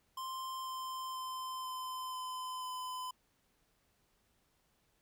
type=tone with pitch steps; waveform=square; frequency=1046.5 / 1039.9 / 1033.3 / 1026.7 / 1020.2 / 1013.8 Hz; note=C6 / C6 / C6 / C6 / C6 / B5; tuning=0 / -11 / -22 / -33 / -44 / +45 cents; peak=-40 dBFS; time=0.17-3.11 s; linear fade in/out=5 ms; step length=490 ms; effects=pink hiss -75 dBFS RMS until 5.01 s

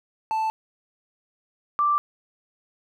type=tone pair in turn; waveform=triangle / sine; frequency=880 / 1174.7 Hz; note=A5 / D6; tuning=0 / 0 cents; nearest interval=perfect fourth; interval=500 cents; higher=second; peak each=-20 / -18 dBFS; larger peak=second; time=0.31-0.5 / 1.79-1.98 s; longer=neither; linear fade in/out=0 ms; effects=none

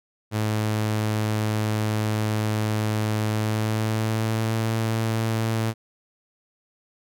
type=tone with pitch glide; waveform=sawtooth; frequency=107.8 to 111.99 Hz; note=A2 to A2; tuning=-35 to +31 cents; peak=-18 dBFS; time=0.31-5.74 s; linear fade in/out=50 ms; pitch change=+66 cents; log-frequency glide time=3.29-4.62 s; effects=none

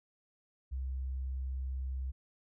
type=tone; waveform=sine; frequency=65.4 Hz; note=C2; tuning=in tune; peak=-34 dBFS; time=0.71-2.12 s; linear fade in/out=20 ms; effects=none

